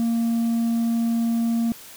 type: tone with hard clipping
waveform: triangle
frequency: 231.1 Hz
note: A#3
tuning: 15 cents flat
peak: -18 dBFS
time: 0-1.72 s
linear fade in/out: 0 ms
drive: 1 dB
effects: white hiss -43 dBFS RMS until 1.96 s